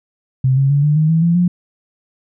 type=tone with pitch steps; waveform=sine; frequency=130.81 / 136.6 / 142.65 / 148.96 / 155.56 / 162.45 / 169.64 / 177.15 Hz; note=C3 / C#3 / C#3 / D3 / D#3 / E3 / E3 / F3; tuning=0 / -25 / +50 / +25 / 0 / -25 / +50 / +25 cents; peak=-10 dBFS; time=0.44-1.48 s; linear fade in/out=5 ms; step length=130 ms; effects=none